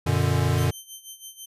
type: chord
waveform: square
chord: Gb augmented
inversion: none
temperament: equal with one note detuned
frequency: 92.5 / 119.33 / 146.83 Hz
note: Gb2 / Bb2 / D3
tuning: 0 / +41 / 0 cents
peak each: -25 dBFS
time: 0.06-0.71 s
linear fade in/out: 10 ms
type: tone with tremolo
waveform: 10% pulse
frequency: 3105 Hz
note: G7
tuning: 17 cents flat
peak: -28 dBFS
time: 0.57-1.46 s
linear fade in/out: 10 ms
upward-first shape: sine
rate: 6.1 Hz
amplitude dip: 80%
effects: resampled to 32000 Hz